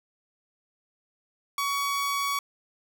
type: tone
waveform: sawtooth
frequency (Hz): 1126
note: C#6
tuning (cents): +27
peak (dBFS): -22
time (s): 1.58-2.39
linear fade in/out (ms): 2
effects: none